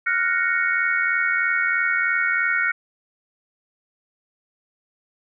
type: chord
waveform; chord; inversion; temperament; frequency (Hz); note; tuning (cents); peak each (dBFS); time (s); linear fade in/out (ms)
sine; Gb major seventh; third; equal; 1396.9 / 1480 / 1864.7 / 2217; F6 / Gb6 / Bb6 / Db7; 0 / 0 / 0 / 0; -24; 0.06-2.72; 10
effects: none